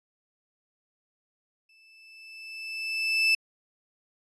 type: tone with exponential growth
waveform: 35% pulse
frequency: 2637 Hz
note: E7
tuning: in tune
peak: -17 dBFS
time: 1.69-3.35 s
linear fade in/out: 5 ms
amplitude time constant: 360 ms
effects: resampled to 22050 Hz